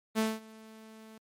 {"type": "tone with ADSR envelope", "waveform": "sawtooth", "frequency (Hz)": 220, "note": "A3", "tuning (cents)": 0, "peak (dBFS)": -21, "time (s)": [0.15, 1.18], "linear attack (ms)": 36, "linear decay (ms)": 210, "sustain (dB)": -24, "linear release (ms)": 4, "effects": ["MP3 64 kbps"]}